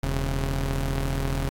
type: tone pair together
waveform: sawtooth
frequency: 40.46 / 136.1 Hz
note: E1 / C#3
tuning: -32 / -31 cents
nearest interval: octave + major sixth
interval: 2101 cents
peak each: -22 / -24 dBFS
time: 0.03-1.49 s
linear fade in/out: 0 ms
effects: AAC 64 kbps